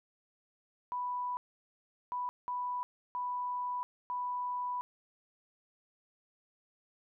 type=tone bursts at uneven times; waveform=sine; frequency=987.8 Hz; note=B5; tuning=in tune; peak=-33 dBFS; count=5; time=0.92-1.37 / 2.12-2.29 / 2.48-2.83 / 3.15-3.83 / 4.1-4.81 s; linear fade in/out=0 ms; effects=none